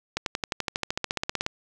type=accelerating click train; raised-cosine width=0.2 ms; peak=-9 dBFS; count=19; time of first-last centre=0.17-1.464 s; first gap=92 ms; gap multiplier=0.97; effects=none